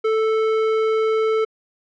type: tone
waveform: square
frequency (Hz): 440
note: A4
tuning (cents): 0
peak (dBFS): -17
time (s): 0.04-1.45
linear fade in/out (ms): 10
effects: low-pass 2000 Hz 12 dB/octave